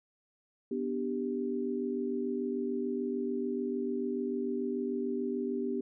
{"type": "chord", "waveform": "sine", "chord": "G major", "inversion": "first", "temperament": "equal", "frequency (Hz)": [246.9, 293.7, 392], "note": ["B3", "D4", "G4"], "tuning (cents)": [0, 0, 0], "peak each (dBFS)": [-34, -38, -34], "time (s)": [0.71, 5.81], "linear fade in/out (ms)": 5, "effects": []}